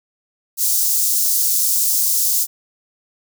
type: high-pass noise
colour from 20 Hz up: white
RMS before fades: -17 dBFS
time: 0.57-2.47 s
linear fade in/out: 50 ms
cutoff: 5300 Hz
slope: 24 dB/octave
effects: none